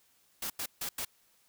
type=noise bursts at uneven times; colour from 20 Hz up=white; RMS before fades=-36 dBFS; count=4; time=0.42-0.5 / 0.59-0.66 / 0.81-0.89 / 0.98-1.05 s; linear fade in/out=5 ms; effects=white hiss -68 dBFS RMS until 1.48 s